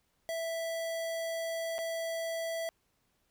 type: tone with dropouts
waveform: square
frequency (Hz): 659.3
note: E5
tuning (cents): 0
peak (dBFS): -34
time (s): 0.29-2.69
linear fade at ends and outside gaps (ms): 0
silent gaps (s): 1.782-1.788
effects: pink hiss -75 dBFS RMS until 3.3 s